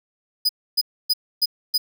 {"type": "tone bursts", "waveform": "45% pulse", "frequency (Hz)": 4978, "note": "D#8", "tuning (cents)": 0, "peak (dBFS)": -15, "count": 5, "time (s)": [0.45, 1.78], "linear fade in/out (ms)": 10, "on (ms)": 42, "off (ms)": 280, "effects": []}